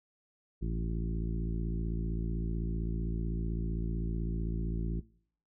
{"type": "harmonic tone with a mistuned harmonic", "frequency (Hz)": 55.7, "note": "A1", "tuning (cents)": 22, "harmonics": [1, 2, 3, 4, 5, 6, 7], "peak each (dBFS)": [-32, -40, -38, -44, -48, -44, -50], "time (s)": [0.61, 5.01], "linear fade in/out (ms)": 20, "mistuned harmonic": 1, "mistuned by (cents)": -99, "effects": ["noise-tail reverb RT60 0.6 s tail -22 dB re dry"]}